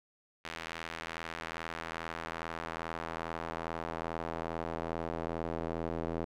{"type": "tone with band-pass filter sweep", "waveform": "square", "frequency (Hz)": 41.2, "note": "E1", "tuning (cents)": 0, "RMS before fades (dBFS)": -39, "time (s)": [0.44, 6.25], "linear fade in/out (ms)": 10, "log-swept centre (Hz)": [2300, 460], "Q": 0.97, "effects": []}